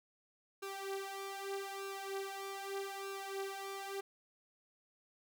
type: tone with flanger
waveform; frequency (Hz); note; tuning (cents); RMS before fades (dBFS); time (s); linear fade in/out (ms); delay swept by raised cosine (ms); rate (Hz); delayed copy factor
sawtooth; 392; G4; 0; -43; 0.62-4.01; 10; 0.75 to 4.25; 0.81; +0.8
effects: none